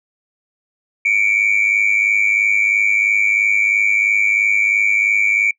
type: tone pair together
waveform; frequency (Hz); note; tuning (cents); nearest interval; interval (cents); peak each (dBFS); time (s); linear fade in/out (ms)
sine; 2246 / 2349; C#7 / D7; +22 / 0; minor second; 78; -14; 1.05-5.51; 5
effects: noise-tail reverb RT60 0.1 s tail -25 dB re dry + tanh soft clip ceiling -8 dBFS

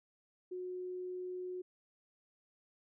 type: tone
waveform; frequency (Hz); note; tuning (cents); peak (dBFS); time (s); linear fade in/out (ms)
sine; 364.5; F#4; -26; -39; 0.51-1.62; 10
effects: none

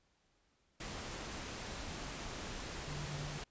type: tone in noise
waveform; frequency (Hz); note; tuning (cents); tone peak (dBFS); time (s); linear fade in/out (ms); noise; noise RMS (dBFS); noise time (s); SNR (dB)
sine; 146.83; D3; 0; -42; 2.87-3.38; 5; pink; -44; 0.8-3.44; -1
effects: pink hiss -75 dBFS RMS until 3.5 s + resampled to 16000 Hz

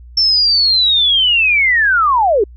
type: linear sweep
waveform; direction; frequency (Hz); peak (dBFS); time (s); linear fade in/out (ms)
sine; down; 5410 to 370; -9; 0.17-2.44; 5
effects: added 60 Hz sine -34 dBFS peak until 2.56 s

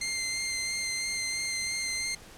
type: tone with vibrato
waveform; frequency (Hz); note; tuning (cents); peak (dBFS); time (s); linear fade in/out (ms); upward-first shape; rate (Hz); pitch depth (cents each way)
15% pulse; 2093; C7; 0; -23; 0.01-2.15; 5; sine; 3; 14
effects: pink hiss -50 dBFS RMS until 2.37 s + low-pass 11000 Hz 12 dB/octave

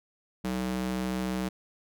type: tone with high-pass filter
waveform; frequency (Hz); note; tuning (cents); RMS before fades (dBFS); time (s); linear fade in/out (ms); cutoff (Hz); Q
square; 63.1; B1; +38; -31; 0.44-1.49; 10; 180; 1.5
effects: none

